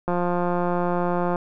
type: click train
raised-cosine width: 1 ms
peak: -11 dBFS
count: 226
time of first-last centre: 0.08-1.358 s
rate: 176 Hz
effects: none